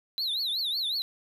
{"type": "tone with vibrato", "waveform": "triangle", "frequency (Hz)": 3948, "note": "B7", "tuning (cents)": -1, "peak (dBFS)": -26, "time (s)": [0.18, 1.02], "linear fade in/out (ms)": 0, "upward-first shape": "triangle", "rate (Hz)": 5.4, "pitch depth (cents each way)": 240, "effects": []}